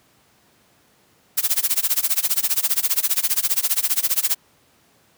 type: noise with tremolo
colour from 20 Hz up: blue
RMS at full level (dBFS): -17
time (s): 1.37-4.35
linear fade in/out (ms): 10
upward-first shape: sine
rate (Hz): 15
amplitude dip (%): 95
effects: pink hiss -58 dBFS RMS until 5.17 s + high-pass 100 Hz 12 dB/octave